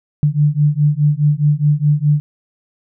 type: beating tone pair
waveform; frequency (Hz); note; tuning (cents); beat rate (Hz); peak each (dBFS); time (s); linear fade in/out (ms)
sine; 145.7 / 150.5; D3 / D3; -13 / +43; 4.8; -14; 0.23-2.2; 0
effects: none